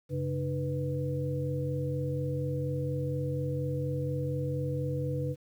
sine tone cluster, 94.9 / 139.1 / 303.7 / 493.3 Hz, F#2 / C#3 / D#4 / B4, +44 / +6 / -42 / -2 cents, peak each -39 / -31 / -39 / -35 dBFS, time 0.09-5.36 s, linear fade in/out 50 ms, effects 10-bit

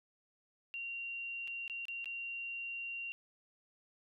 sine tone with dropouts, 2760 Hz, F7, 21 cents flat, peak -39 dBFS, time 0.74-3.12 s, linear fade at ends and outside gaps 0 ms, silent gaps 1.475-1.479 / 1.679-1.698 / 1.854-1.883 / 2.044-2.057 s, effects none

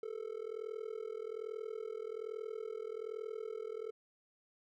triangle tone with amplitude modulation, 440 Hz, A4, in tune, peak -34 dBFS, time 0.03-3.91 s, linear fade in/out 2 ms, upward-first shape sine, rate 41.2 Hz, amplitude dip 95%, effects none

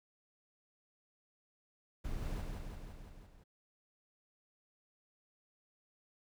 brown noise with echo, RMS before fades -40 dBFS, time 2.04-2.42 s, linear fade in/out 10 ms, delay 170 ms, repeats 6, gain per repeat -3 dB, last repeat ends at 3.44 s, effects none

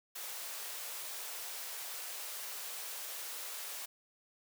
white high-pass noise, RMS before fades -43 dBFS, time 0.15-3.86 s, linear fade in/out 10 ms, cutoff 440 Hz, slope 24 dB/octave, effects none

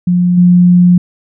sine tone with level steps, 177.7 Hz, F3, 30 cents sharp, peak -7 / -3 dBFS, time 0.07-0.98 s, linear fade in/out 5 ms, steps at 0.37 s, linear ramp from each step 10 ms, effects none

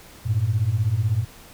sine beating tone pair, 98 / 114 Hz, G2 / A#2, 0 / -38 cents, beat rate 16 Hz, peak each -22 / -20 dBFS, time 0.25-1.25 s, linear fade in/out 20 ms, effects tanh soft clip ceiling -11 dBFS + pink hiss -46 dBFS RMS until 1.53 s

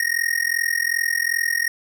square tone with amplitude modulation, 1864.7 Hz, A#6, in tune, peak -16 dBFS, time 0-1.68 s, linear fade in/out 2 ms, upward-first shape sine, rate 42.6 Hz, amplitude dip 95%, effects none

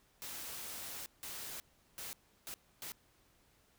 white noise bursts at uneven times, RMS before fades -45 dBFS, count 5, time 0.22-1.06 / 1.23-1.6 / 1.98-2.13 / 2.47-2.54 / 2.82-2.92 s, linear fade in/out 0 ms, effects pink hiss -70 dBFS RMS until 3.78 s

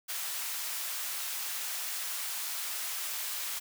white high-pass noise, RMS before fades -36 dBFS, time 0.08-3.6 s, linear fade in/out 20 ms, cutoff 900 Hz, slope 12 dB/octave, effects none

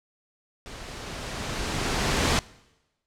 pink noise with level ramp, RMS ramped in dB -41 to -21 dBFS, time 0.66-2.39 s, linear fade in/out 0 ms, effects noise-tail reverb RT60 1.0 s tail -22 dB re dry + low-pass 7000 Hz 12 dB/octave

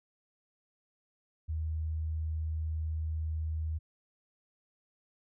sine tone, 79 Hz, D#2, 27 cents sharp, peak -31 dBFS, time 1.48-3.79 s, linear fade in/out 20 ms, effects none

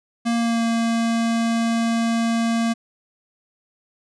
square tone with pitch glide, 233.1 to 229.8 Hz, A#3 to A#3, 0 to -25 cents, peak -19 dBFS, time 0.25-2.74 s, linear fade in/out 20 ms, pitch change -25 cents, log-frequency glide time 0.36-0.63 s, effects resampled to 22050 Hz

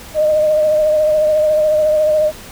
sine tone with vibrato, 614 Hz, D#5, 23 cents flat, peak -10 dBFS, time 0.14-2.32 s, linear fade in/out 50 ms, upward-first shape triangle, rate 14 Hz, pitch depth 33 cents each way, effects pink hiss -35 dBFS RMS until 2.51 s

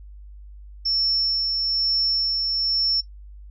sine tone with tremolo, 5400 Hz, E8, 41 cents sharp, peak -19 dBFS, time 0.85-3.01 s, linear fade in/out 10 ms, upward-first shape sine, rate 1.1 Hz, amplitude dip 30%, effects noise-tail reverb RT60 0.1 s tail -19 dB re dry + added 50 Hz sine -39 dBFS peak until 3.5 s

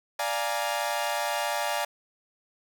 sawtooth chord, Bb dominant seventh, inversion first, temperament equal, 587.3 / 698.5 / 830.6 / 932.3 Hz, D5 / F5 / Ab5 / Bb5, 0 / 0 / 0 / 0 cents, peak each -28 / -29 / -28 / -30 dBFS, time 0.19-1.85 s, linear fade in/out 5 ms, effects none

